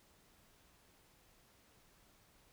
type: silence
effects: pink hiss -68 dBFS RMS until 2.52 s